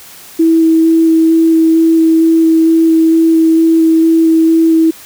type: tone with vibrato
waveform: sine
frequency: 325.1 Hz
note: E4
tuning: 24 cents flat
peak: -5 dBFS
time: 0.39-4.91 s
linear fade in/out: 10 ms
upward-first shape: square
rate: 2.2 Hz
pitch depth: 8 cents each way
effects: white hiss -35 dBFS RMS until 5.05 s